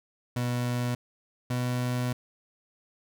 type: tone pair in turn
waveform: 30% pulse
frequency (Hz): 122.5 / 124.14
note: B2 / B2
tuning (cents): -14 / +9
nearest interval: unison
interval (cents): 23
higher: second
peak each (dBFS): -24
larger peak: neither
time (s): 0.36-0.95 / 1.5-2.13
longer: second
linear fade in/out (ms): 5
effects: none